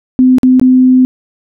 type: tone with dropouts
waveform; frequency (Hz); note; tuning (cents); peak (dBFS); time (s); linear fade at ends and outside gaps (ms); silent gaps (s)
sine; 255.9; C4; -38; -3; 0.19-1.05; 0; 0.384-0.432 / 0.597-0.614
effects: none